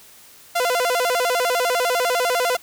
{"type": "tone with vibrato", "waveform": "sawtooth", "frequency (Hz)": 589, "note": "D5", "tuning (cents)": 5, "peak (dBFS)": -14, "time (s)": [0.55, 2.57], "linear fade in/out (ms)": 10, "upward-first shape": "square", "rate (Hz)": 10, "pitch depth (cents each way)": 280, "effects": ["white hiss -47 dBFS RMS until 2.62 s"]}